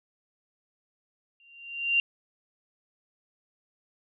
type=tone with exponential growth; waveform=sine; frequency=2774 Hz; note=F7; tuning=12 cents flat; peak=-18 dBFS; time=1.4-2 s; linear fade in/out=1 ms; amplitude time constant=130 ms; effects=none